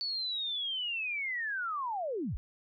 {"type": "linear sweep", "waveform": "sine", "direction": "down", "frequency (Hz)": [4500, 30.18], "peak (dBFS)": -32, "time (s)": [0.01, 2.37], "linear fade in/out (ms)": 0, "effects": []}